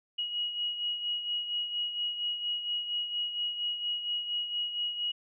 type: beating tone pair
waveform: sine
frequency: 2900 / 2904.3 Hz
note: F#7 / F#7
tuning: -35 / -33 cents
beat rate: 4.3 Hz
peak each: -31 / -39 dBFS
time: 0.18-5.12 s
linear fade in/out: 10 ms
effects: none